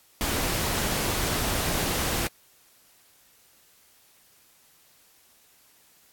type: noise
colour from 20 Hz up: pink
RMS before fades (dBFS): -27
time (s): 0.21-2.27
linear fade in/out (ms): 0
effects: white hiss -59 dBFS RMS until 6.12 s + AAC 64 kbps